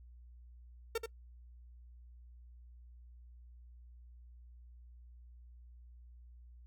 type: tone with echo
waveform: 45% pulse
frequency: 454.8 Hz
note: A#4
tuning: 43 cents flat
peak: -32 dBFS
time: 0.95-0.98 s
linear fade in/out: 5 ms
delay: 81 ms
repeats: 1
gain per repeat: -6 dB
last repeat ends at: 1.061 s
effects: noise-tail reverb RT60 0.1 s tail -22 dB re dry + added 60 Hz sine -53 dBFS peak until 6.66 s